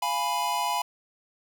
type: chord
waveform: square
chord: F diminished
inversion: none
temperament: equal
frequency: 698.5 / 830.6 / 987.8 Hz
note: F5 / Ab5 / Cb6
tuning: 0 / 0 / 0 cents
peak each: -34 / -31 / -28 dBFS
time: 0.02-0.82 s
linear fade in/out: 5 ms
effects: none